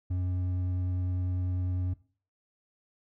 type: tone with hard clipping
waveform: sine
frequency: 91 Hz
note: F#2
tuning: 28 cents flat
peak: -29 dBFS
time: 0.1-1.94 s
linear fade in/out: 10 ms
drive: 5 dB
effects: noise-tail reverb RT60 0.4 s tail -18 dB re dry